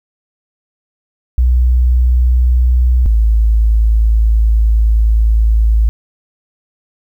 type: tone pair in turn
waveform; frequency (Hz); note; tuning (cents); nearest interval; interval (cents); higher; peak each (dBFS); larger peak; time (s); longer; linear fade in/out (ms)
sine; 61.6 / 54.8; B1 / A1; -4 / -6; major second; 202; first; -7; neither; 1.38-3.06 / 3.06-5.89; second; 0
effects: 8-bit